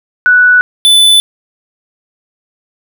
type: tone pair in turn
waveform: sine / square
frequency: 1480 / 3499 Hz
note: F#6 / A7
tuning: 0 / -10 cents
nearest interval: octave + minor third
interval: 1490 cents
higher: second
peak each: -3 / -4 dBFS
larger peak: first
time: 0.26-0.61 / 0.85-1.2 s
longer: neither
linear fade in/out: 0 ms
effects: none

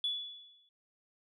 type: tone with exponential decay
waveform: sine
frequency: 3426 Hz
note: A7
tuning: 47 cents flat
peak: -28 dBFS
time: 0.04-0.69 s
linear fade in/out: 2 ms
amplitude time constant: 140 ms
effects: tanh soft clip ceiling -24 dBFS

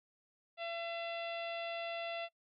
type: harmonic tone with a mistuned harmonic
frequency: 675 Hz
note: E5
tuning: 41 cents sharp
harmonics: 1 / 2 / 3 / 4 / 5 / 6 / 7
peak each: -40 / -50 / -49 / -46 / -50 / -58 / -61 dBFS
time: 0.57-2.29 s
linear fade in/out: 50 ms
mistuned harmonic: 5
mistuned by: +37 cents
effects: noise-tail reverb RT60 0.1 s tail -22 dB re dry + Opus 48 kbps

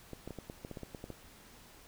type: clicks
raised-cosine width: 2 ms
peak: -29 dBFS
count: 12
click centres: 0.133 / 0.276 / 0.307 / 0.387 / 0.499 / 0.649 / 0.713 / 0.772 / 0.833 / 0.948 / 1.041 / 1.103 s
effects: pink hiss -57 dBFS RMS until 1.87 s

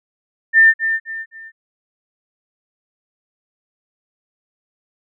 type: tone with echo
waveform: sine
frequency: 1797 Hz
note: A6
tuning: 36 cents sharp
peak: -6 dBFS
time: 0.53-0.74 s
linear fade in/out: 50 ms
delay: 260 ms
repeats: 3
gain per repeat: -9 dB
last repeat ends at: 1.52 s
effects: none

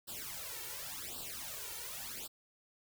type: noise with flanger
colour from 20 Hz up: white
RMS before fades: -44 dBFS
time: 0.07-2.28 s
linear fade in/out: 20 ms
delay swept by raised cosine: 0.23 to 2.23 ms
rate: 0.9 Hz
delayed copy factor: +1
effects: none

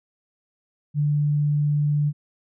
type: tone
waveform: sine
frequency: 147.3 Hz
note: D3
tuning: 6 cents sharp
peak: -18 dBFS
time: 0.94-2.13 s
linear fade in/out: 50 ms
effects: none

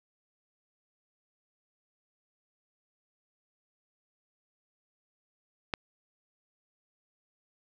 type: click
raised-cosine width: 0.3 ms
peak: -13 dBFS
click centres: 5.738 s
effects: none

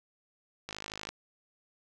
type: click train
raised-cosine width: 0.2 ms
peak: -21 dBFS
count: 22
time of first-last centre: 0.69-1.09 s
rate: 52.5 Hz
effects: none

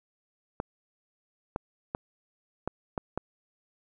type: clicks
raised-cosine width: 1 ms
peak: -16 dBFS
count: 6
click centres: 0.601 / 1.561 / 1.949 / 2.676 / 2.978 / 3.176 s
effects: none

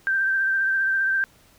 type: tone with vibrato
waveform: sine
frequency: 1568 Hz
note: G6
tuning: in tune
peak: -19 dBFS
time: 0.07-1.24 s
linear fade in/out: 0 ms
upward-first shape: triangle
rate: 15 Hz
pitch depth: 30 cents each way
effects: pink hiss -56 dBFS RMS until 1.58 s

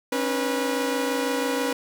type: tone cluster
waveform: sawtooth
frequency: 272 / 298.1 / 487.6 Hz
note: C#4 / D4 / B4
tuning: -33 / +26 / -22 cents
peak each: -23 / -29 / -22 dBFS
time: 0.12-1.73 s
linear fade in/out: 5 ms
effects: none

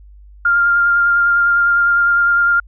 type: tone with vibrato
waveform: sine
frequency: 1400 Hz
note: F6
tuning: 4 cents sharp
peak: -10 dBFS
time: 0.45-2.6 s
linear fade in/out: 5 ms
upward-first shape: sine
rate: 9.9 Hz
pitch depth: 14 cents each way
effects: added 50 Hz sine -38 dBFS peak until 2.67 s

